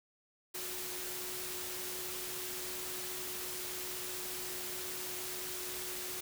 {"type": "tone in noise", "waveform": "sine", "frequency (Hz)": 365.6, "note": "F#4", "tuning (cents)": -21, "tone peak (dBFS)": -48, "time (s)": [0.54, 6.21], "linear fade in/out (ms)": 10, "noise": "white", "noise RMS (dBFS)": -41, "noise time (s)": [0.54, 6.21], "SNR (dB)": -10, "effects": []}